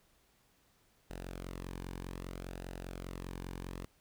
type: tone with flanger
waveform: sawtooth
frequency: 45 Hz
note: F#1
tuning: 47 cents flat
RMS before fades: -44 dBFS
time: 1.1-3.85 s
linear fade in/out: 0 ms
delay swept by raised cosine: 0.89 to 1.53 ms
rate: 0.63 Hz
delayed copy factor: -0.5
effects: pink hiss -70 dBFS RMS until 4 s